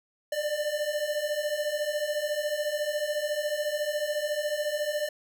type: beating tone pair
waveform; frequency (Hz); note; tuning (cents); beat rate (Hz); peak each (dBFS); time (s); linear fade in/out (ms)
square; 587.3 / 601.3; D5 / D5; 0 / +41; 14; -33 / -30; 0.32-5.09; 5
effects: none